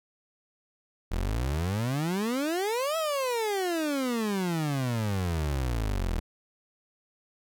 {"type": "exponential two-way sweep", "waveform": "30% pulse", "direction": "up then down", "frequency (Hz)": [38.89, 659.3, 38.89], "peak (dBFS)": -24, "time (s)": [1.11, 6.2], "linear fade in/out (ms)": 10, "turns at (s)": 2.97, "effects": []}